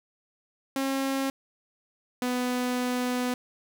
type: tone pair in turn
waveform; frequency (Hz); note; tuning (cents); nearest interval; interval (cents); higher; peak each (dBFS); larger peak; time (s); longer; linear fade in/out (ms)
sawtooth; 270 / 248.8; C#4 / B3; -45 / +13; minor second; 142; first; -22; neither; 0.76-1.3 / 2.22-3.34; second; 2
effects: none